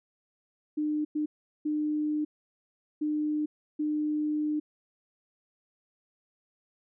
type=tone bursts at uneven times; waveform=sine; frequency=302 Hz; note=D4; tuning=48 cents sharp; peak=-26 dBFS; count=5; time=0.77-1.05 / 1.15-1.26 / 1.65-2.25 / 3.01-3.46 / 3.79-4.6 s; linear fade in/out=10 ms; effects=none